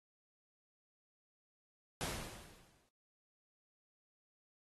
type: noise with exponential decay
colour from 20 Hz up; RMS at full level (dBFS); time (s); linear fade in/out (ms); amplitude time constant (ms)
pink; -38; 2.01-2.89; 0; 190
effects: AAC 32 kbps